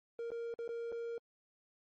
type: tone with dropouts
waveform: triangle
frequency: 466.2 Hz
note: A#4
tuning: in tune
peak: -36 dBFS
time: 0.19-1.18 s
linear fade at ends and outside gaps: 1 ms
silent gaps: 0.305-0.317 / 0.54-0.589 / 0.678-0.69 / 0.919-0.924 s
effects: MP3 32 kbps